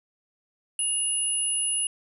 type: tone pair together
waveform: sine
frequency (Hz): 2841 / 10106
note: F7 / D#9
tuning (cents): +29 / +26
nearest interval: octave + minor seventh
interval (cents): 2197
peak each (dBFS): -32 / -24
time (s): 0.79-1.87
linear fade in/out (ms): 2
effects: none